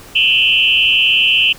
sine tone with frequency modulation, 2841 Hz, F7, 29 cents sharp, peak -9 dBFS, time 0.15-1.53 s, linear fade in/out 10 ms, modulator 127 Hz, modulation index 2.1, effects pink hiss -38 dBFS RMS until 1.58 s

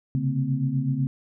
sine tone cluster, 132.4 / 140.4 / 224.8 / 257.6 Hz, C3 / C#3 / A3 / C4, +21 / +22 / +37 / -27 cents, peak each -29 / -24 / -33 / -29 dBFS, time 0.15-1.07 s, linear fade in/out 0 ms, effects none

